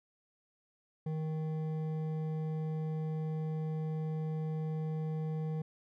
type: tone with hard clipping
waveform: sine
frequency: 156.9 Hz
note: D#3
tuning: 15 cents sharp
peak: -35 dBFS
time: 1.06-5.62 s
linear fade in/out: 5 ms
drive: 9 dB
effects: none